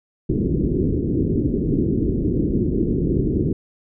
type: low-pass noise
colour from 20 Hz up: white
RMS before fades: -20 dBFS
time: 0.29-3.53 s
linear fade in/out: 5 ms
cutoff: 390 Hz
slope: 48 dB/octave
effects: none